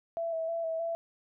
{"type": "tone with vibrato", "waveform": "sine", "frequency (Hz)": 659.3, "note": "E5", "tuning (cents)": 0, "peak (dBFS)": -30, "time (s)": [0.17, 0.95], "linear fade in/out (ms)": 0, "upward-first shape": "square", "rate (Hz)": 3.2, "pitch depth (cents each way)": 23, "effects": []}